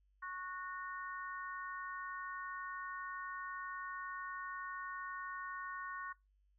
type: harmonic tone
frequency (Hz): 367.6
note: F#4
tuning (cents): -11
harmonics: 3 / 4 / 5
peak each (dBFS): -45 / -47 / -49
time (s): 0.22-6.13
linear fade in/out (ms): 10
effects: noise-tail reverb RT60 0.2 s tail -20 dB re dry + added 49 Hz sine -70 dBFS peak until 6.58 s